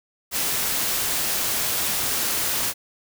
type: noise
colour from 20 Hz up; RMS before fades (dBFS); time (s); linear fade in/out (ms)
white; -24; 0.31-2.74; 50
effects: none

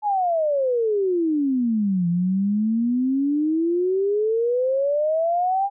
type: exponential two-way sweep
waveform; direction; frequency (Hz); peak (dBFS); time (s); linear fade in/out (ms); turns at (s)
sine; down then up; 858 to 170 to 808; -18; 0.02-5.7; 50; 2.08
effects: none

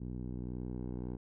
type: tone with low-pass filter sweep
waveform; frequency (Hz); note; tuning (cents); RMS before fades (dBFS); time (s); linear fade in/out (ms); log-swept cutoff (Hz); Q
10% pulse; 61.74; B1; 0; -40; 0-1.17; 10; 250 to 520; 0.81
effects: none

